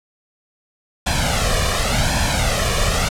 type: noise with flanger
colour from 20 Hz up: pink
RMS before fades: -18 dBFS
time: 1.06-3.09 s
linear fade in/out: 10 ms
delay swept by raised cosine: 1.2 to 1.71 ms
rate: 0.89 Hz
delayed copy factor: +0.75
effects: low-pass 9000 Hz 12 dB/octave